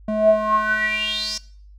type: tone with band-pass filter sweep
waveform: square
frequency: 214.5 Hz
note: A3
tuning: 44 cents flat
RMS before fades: -20 dBFS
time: 0.08-1.38 s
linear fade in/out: 5 ms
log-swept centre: 430 to 5600 Hz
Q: 8.6
effects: noise-tail reverb RT60 0.5 s tail -20 dB re dry + added 50 Hz sine -42 dBFS peak until 1.78 s